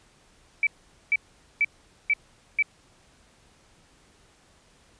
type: tone bursts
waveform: sine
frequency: 2306 Hz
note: D7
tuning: 32 cents flat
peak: -18 dBFS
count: 5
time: 0.63-2.625 s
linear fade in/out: 2 ms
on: 39 ms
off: 450 ms
effects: pink hiss -59 dBFS RMS until 4.99 s + resampled to 22050 Hz